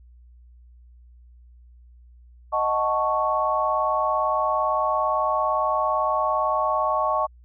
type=chord; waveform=sine; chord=D# half-diminished seventh; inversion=none; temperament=equal; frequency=622.3 / 740 / 880 / 1108.7 Hz; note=D#5 / F#5 / A5 / C#6; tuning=0 / 0 / 0 / 0 cents; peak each=-25 / -29 / -27 / -23 dBFS; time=2.52-7.27 s; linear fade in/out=20 ms; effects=added 60 Hz sine -47 dBFS peak until 7.44 s